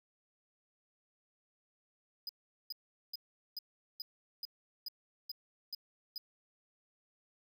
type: tone bursts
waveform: square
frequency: 4978 Hz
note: D#8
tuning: in tune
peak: -39 dBFS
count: 10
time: 2.27-6.18 s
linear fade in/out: 2 ms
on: 22 ms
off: 410 ms
effects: none